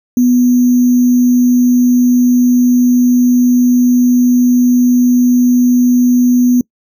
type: tone with sample-and-hold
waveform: sine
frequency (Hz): 246.9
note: B3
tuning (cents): 0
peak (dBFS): -6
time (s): 0.17-6.61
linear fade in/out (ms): 2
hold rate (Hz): 6300
effects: noise-tail reverb RT60 0.1 s tail -25 dB re dry